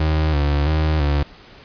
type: tone with vibrato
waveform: 35% pulse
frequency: 75 Hz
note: D2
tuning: 37 cents sharp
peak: -14 dBFS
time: 0-1.23 s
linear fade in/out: 5 ms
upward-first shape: square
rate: 1.5 Hz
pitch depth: 62 cents each way
effects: pink hiss -44 dBFS RMS until 1.64 s + resampled to 11025 Hz